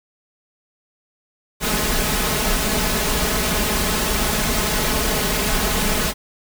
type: noise with comb filter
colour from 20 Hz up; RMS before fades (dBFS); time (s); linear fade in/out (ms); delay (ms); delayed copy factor
pink; -20; 1.6-6.14; 50; 4.7; +0.65
effects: none